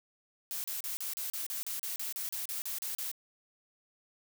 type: noise bursts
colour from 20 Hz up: blue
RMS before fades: -37 dBFS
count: 16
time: 0.51-3.115 s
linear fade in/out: 0 ms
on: 130 ms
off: 35 ms
effects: none